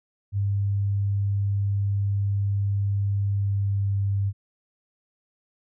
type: tone with pitch glide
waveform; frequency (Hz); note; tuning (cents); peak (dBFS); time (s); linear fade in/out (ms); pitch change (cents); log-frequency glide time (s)
sine; 100 to 99.25; G2 to G2; +35 to +22; -21; 0.32-4.33; 50; -13; 3.32-3.94
effects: none